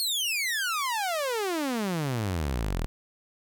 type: exponential sweep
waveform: sawtooth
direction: down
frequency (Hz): 4435 to 37.08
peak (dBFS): -23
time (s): 0-2.86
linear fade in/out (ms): 0
effects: none